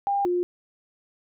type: tone pair in turn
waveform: sine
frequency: 801 / 355 Hz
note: G5 / F4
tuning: +37 / +28 cents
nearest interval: octave + major second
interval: 1409 cents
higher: first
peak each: -21 dBFS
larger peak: neither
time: 0.07-0.25 / 0.25-0.43 s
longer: neither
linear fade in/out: 0 ms
effects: none